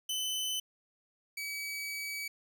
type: tone pair in turn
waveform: sawtooth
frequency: 3032 / 2281 Hz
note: F#7 / C#7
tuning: +42 / +49 cents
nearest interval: perfect fourth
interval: 493 cents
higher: first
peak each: -29 / -33 dBFS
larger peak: first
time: 0.09-0.6 / 1.37-2.28 s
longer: second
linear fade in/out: 5 ms
effects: none